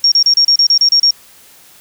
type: tone bursts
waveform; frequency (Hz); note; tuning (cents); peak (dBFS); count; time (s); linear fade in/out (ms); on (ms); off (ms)
sine; 5550; F8; -12; -6; 10; 0.04-1.108; 2; 78; 32
effects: white hiss -43 dBFS RMS until 1.8 s